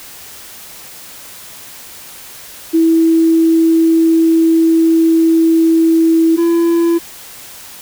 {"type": "tone pair in turn", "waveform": ["sine", "triangle"], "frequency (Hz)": [326.9, 337.3], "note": ["E4", "E4"], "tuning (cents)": [-14, 40], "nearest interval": "minor second", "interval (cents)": 54, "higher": "second", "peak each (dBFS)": -7, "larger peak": "neither", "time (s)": [[2.73, 6.37], [6.37, 6.99]], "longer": "first", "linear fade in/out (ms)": 20, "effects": ["white hiss -34 dBFS RMS until 7.81 s"]}